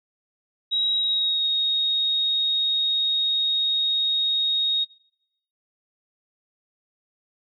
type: tone with pitch glide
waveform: sine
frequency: 3833 to 3743 Hz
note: A#7 to A#7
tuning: +47 to +6 cents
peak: -20 dBFS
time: 0.71-4.85 s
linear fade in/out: 20 ms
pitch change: -41 cents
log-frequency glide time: 0.96-1.46 s
effects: noise-tail reverb RT60 0.8 s tail -23 dB re dry